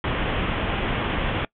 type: low-pass noise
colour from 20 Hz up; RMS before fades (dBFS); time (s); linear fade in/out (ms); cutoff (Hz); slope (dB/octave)
pink; -25; 0.04-1.45; 2; 3400; 96
effects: noise-tail reverb RT60 0.1 s tail -23 dB re dry